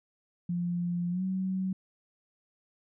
sine tone with pitch glide, 174.6 to 188.22 Hz, F3 to F#3, 0 to +30 cents, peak -28 dBFS, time 0.49-1.73 s, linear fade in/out 5 ms, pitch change +130 cents, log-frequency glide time 1.1-1.23 s, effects none

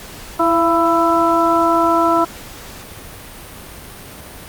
harmonic tone with a mistuned harmonic, 331.5 Hz, E4, 10 cents sharp, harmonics 1 / 2 / 3 / 4, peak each -17 / -17 / -17 / -17 dBFS, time 0.39-2.25 s, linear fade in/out 10 ms, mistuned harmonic 2, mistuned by +35 cents, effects pink hiss -35 dBFS RMS until 4.48 s + Opus 48 kbps

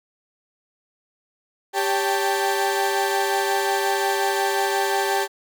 30% pulse tone cluster, 394.8 / 560 / 784 / 881 Hz, G4 / C#5 / G5 / A5, +12 / +18 / 0 / +2 cents, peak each -21 / -28 / -23 / -23 dBFS, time 1.73-5.28 s, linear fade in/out 50 ms, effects none

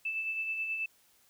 sine tone with tremolo, 2637 Hz, E7, in tune, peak -30 dBFS, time 0.05-0.86 s, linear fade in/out 5 ms, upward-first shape sine, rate 9.3 Hz, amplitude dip 40%, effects white hiss -66 dBFS RMS until 1.29 s

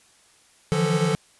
square tone cluster, 150.8 / 167.2 / 176.4 / 439.5 Hz, D3 / E3 / F3 / A4, +46 / +25 / +18 / -2 cents, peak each -26 dBFS, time 0.72-1.15 s, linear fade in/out 0 ms, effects white hiss -57 dBFS RMS until 1.39 s + resampled to 24000 Hz

